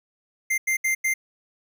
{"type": "tone bursts at uneven times", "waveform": "square", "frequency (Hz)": 2093, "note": "C7", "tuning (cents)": 0, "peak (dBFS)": -21, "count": 4, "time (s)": [[0.5, 0.58], [0.67, 0.77], [0.84, 0.95], [1.04, 1.14]], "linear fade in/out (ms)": 10, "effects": []}